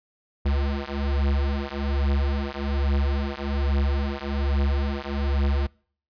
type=beating tone pair; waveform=square; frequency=69.3 / 70.5 Hz; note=C#2 / C#2; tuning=0 / +30 cents; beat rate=1.2 Hz; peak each=-26 dBFS; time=0.45-5.67 s; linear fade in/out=10 ms; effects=noise-tail reverb RT60 0.5 s tail -25 dB re dry + resampled to 11025 Hz